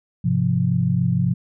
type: chord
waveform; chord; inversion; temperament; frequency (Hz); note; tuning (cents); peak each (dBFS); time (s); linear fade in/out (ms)
sine; F minor; first; equal; 103.83 / 130.81 / 174.61; Ab2 / C3 / F3; 0 / 0 / 0; -24 / -20 / -20; 0.24-1.34; 10
effects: none